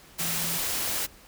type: tone in noise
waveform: sine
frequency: 167.8 Hz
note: E3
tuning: 31 cents sharp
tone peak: -37 dBFS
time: 0.19-0.59 s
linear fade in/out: 20 ms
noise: white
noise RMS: -29 dBFS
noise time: 0.18-1.07 s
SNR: -11 dB
effects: pink hiss -52 dBFS RMS until 1.27 s